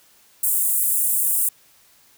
pink high-pass noise, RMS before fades -20 dBFS, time 0.43-1.49 s, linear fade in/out 5 ms, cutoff 8400 Hz, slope 48 dB/octave, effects white hiss -55 dBFS RMS until 2.17 s

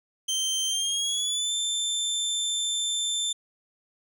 25% pulse tone with pitch glide, 3129 to 3553 Hz, G7 to A7, -4 to +16 cents, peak -21 dBFS, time 0.28-3.33 s, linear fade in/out 10 ms, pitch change +220 cents, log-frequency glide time 0.67-1.53 s, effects none

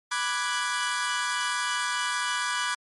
sawtooth chord, G# half-diminished seventh, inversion first, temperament equal, 987.8 / 1174.7 / 1480 / 1661.2 Hz, B5 / D6 / F#6 / G#6, 0 / 0 / 0 / 0 cents, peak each -28 dBFS, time 0.11-2.75 s, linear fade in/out 10 ms, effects MP3 48 kbps

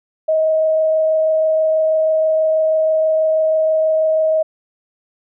sine tone with frequency modulation, 632 Hz, D#5, 27 cents sharp, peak -12 dBFS, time 0.28-4.43 s, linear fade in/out 10 ms, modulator 26.2 Hz, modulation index 0.2, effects none

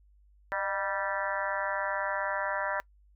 harmonic tone with a mistuned harmonic, 195.2 Hz, G3, 7 cents flat, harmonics 3 / 4 / 5 / 6 / 7 / 8 / 9 / 10, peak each -35 / -40 / -35 / -43 / -37 / -38 / -36 / -42 dBFS, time 0.52-2.8 s, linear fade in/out 0 ms, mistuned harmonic 3, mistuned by +55 cents, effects noise-tail reverb RT60 0.1 s tail -24 dB re dry + added 50 Hz sine -58 dBFS peak until 3.15 s

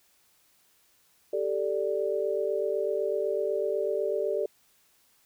sine chord, G suspended second, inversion none, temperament equal, 392 / 440 / 587.3 Hz, G4 / A4 / D5, 0 / 0 / 0 cents, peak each -30 dBFS, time 1.33-4.46 s, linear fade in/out 5 ms, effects white hiss -65 dBFS RMS until 5.25 s

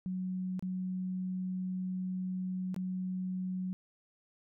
sine tone with dropouts, 184.9 Hz, F#3, 1 cent flat, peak -33 dBFS, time 0.06-3.73 s, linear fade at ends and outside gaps 0 ms, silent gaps 0.594-0.625 / 2.744-2.763 s, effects none

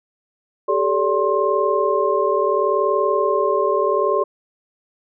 sine tone cluster, 390.9 / 431.6 / 578 / 1060 Hz, G4 / A4 / D5 / C6, -5 / -33 / -28 / +22 cents, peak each -21 dBFS, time 0.68-4.24 s, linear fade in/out 10 ms, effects none

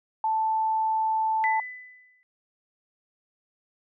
sine tone, 880 Hz, A5, in tune, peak -22 dBFS, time 0.24-1.6 s, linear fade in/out 2 ms
sine tone with exponential decay, 2000 Hz, B6, 21 cents sharp, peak -23 dBFS, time 1.44-2.23 s, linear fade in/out 0 ms, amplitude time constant 170 ms
effects none

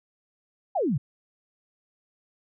sine exponential sweep, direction down, 858 to 118 Hz, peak -22 dBFS, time 0.75-0.98 s, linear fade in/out 10 ms, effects none

